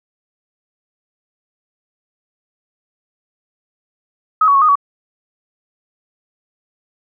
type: tone with pitch steps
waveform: sine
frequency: 1270 / 1124 / 1099 / 1237 / 1131 Hz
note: D#6 / C#6 / C#6 / D#6 / C#6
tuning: +35 / +24 / -15 / -10 / +34 cents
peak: -8 dBFS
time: 4.41-4.755 s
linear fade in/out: 5 ms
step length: 69 ms
effects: none